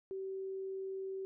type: tone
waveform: sine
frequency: 383.9 Hz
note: G4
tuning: 36 cents flat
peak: -38 dBFS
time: 0.11-1.25 s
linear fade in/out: 0 ms
effects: none